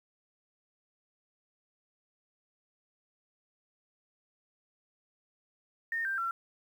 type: tone with pitch steps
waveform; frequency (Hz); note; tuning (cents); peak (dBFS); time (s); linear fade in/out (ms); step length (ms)
sine; 1832 / 1576.5 / 1356.7; A#6 / G6 / E6; -31 / +9 / +49; -30; 5.92-6.31; 2; 130
effects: 10-bit